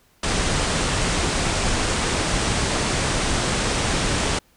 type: low-pass noise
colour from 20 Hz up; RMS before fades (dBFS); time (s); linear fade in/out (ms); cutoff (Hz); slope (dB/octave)
pink; -22; 0.23-4.39; 5; 9500; 96
effects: pink hiss -59 dBFS RMS until 4.56 s

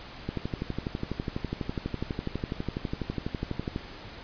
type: click train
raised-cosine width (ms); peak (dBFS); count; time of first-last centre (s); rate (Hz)
3; -17; 43; 0.29-3.761; 12.1
effects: pink hiss -44 dBFS RMS until 4.23 s + resampled to 11025 Hz

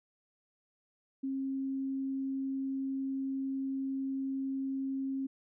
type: tone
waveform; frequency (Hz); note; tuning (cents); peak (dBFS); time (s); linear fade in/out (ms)
sine; 268.9; C4; +47; -32; 1.23-5.27; 10
effects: none

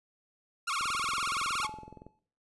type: tone with vibrato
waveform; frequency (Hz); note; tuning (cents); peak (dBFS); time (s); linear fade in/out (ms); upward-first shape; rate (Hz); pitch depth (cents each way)
sawtooth; 1233; D#6; -16; -26; 0.67-1.67; 10; sine; 17; 240
type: click train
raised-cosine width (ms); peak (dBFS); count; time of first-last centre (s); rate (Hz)
2; -34; 28; 0.81-2.066; 21.5
type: tone with exponential decay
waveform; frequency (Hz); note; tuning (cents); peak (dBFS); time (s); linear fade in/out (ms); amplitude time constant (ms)
triangle; 861; A5; -38; -34; 1.63-2.19; 0; 120
effects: noise-tail reverb RT60 0.5 s tail -18 dB re dry + resampled to 24000 Hz

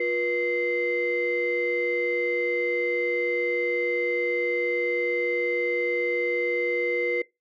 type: tone cluster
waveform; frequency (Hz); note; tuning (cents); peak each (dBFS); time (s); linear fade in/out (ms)
sine; 354.7 / 484.7 / 2080; F4 / B4 / C7; +27 / -32 / -11; -29 / -25 / -27; 0-7.22; 5
effects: noise-tail reverb RT60 0.2 s tail -21 dB re dry + tanh soft clip ceiling -16 dBFS

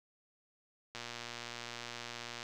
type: click train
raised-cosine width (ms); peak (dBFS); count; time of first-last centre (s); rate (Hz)
0.2; -25; 177; 0.95-2.429; 119
effects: none

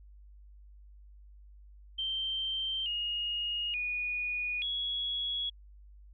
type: tone with pitch steps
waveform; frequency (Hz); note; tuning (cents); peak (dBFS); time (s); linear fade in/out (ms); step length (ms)
sine; 3133 / 2864 / 2460 / 3347; G7 / F7 / D#7 / G#7; -2 / +43 / -20 / +13; -31; 1.98-5.5; 10; 880
effects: added 50 Hz sine -51 dBFS peak until 6.13 s

